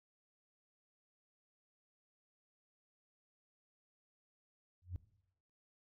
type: tone with exponential growth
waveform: sine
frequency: 89.2 Hz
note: F2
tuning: 37 cents sharp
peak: -33 dBFS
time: 4.82-4.96 s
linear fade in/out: 0 ms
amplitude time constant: 30 ms
effects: noise-tail reverb RT60 0.8 s tail -19 dB re dry + tanh soft clip ceiling -35 dBFS